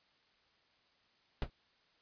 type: noise with exponential decay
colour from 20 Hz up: brown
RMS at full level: -26 dBFS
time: 1.42-1.5 s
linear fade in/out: 1 ms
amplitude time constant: 17 ms
effects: white hiss -71 dBFS RMS until 2.01 s + resampled to 11025 Hz